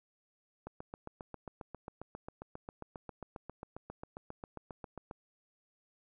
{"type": "click train", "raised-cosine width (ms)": 1, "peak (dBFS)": -29, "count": 34, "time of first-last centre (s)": [0.67, 5.111], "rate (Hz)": 7.43, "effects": []}